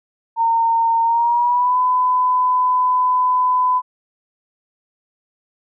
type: tone with pitch glide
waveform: sine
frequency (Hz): 916 to 1004.7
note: A#5 to B5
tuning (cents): -31 to +29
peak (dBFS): -13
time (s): 0.36-3.82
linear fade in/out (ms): 50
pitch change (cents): +160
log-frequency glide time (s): 1.03-1.78
effects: none